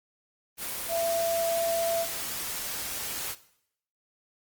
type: tone in noise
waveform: sine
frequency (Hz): 671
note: E5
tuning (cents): +31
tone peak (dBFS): -26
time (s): 0.88-2.06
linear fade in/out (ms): 50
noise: white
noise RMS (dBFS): -34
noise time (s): 0.57-3.36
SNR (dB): +5
effects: noise-tail reverb RT60 0.7 s tail -17 dB re dry + Opus 24 kbps